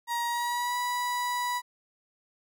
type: tone with pitch glide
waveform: 35% pulse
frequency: 946 to 979.9 Hz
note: A#5 to B5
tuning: +25 to -14 cents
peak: -26 dBFS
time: 0.07-1.62 s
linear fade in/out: 50 ms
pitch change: +61 cents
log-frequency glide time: 0.27-0.77 s
effects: none